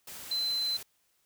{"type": "tone in noise", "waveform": "sine", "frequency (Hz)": 4063, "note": "B7", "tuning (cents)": 48, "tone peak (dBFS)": -28, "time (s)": [0.31, 0.77], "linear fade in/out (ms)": 5, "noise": "white", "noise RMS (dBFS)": -44, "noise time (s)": [0.07, 0.83], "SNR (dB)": 13, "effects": ["white hiss -72 dBFS RMS until 1.25 s"]}